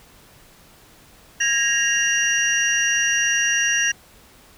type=tone cluster; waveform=sine; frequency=1644 / 1867 / 2793 / 5770 Hz; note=G#6 / A#6 / F7 / F#8; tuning=-18 / +2 / -1 / -44 cents; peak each=-22 dBFS; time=1.4-3.92 s; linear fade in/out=10 ms; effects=tanh soft clip ceiling -9 dBFS + pink hiss -50 dBFS RMS until 4.57 s